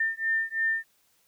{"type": "beating tone pair", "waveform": "sine", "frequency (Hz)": [1800, 1803], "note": ["A6", "A6"], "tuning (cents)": [39, 42], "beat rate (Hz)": 3, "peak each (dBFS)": -28, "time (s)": [0, 0.84], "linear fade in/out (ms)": 5, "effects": ["white hiss -67 dBFS RMS until 1.27 s"]}